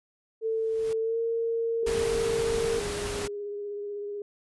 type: tone with pitch glide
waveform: sine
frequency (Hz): 446.1 to 458.9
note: A4 to A#4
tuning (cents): +24 to -27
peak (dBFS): -25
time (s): 0.41-2.82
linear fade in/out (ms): 50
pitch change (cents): +49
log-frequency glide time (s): 1.01-1.18
type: noise with exponential growth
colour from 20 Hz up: pink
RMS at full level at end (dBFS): -42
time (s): 0.42-0.93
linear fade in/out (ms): 1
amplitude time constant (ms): 110
type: tone with vibrato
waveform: sine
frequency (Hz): 409.6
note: G#4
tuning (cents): -24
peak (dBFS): -32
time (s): 1.83-4.22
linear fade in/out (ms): 2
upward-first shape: triangle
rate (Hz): 16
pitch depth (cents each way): 21
type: noise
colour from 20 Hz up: pink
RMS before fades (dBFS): -34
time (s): 1.86-3.28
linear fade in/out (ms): 10
effects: resampled to 24000 Hz